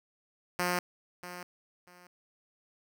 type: tone with echo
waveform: 5% pulse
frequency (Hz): 178.1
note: F3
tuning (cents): +34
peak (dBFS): -17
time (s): 0.59-0.79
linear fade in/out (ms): 2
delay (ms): 640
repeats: 2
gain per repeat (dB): -13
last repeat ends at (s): 2.07
effects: none